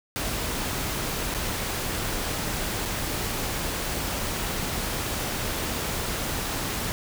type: noise with dropouts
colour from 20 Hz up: pink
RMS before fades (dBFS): -29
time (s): 0.16-6.92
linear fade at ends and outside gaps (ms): 0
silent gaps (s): 1.34-1.347 / 2.853-2.857
effects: none